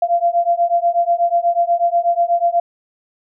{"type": "beating tone pair", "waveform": "sine", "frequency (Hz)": [685, 693.2], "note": ["F5", "F5"], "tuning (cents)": [-34, -13], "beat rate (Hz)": 8.2, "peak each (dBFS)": -16, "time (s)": [0.02, 2.6], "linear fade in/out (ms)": 5, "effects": []}